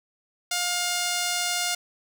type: tone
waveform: 5% pulse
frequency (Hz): 709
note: F5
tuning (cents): +26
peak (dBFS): -13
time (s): 0.51-1.75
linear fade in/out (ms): 5
effects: none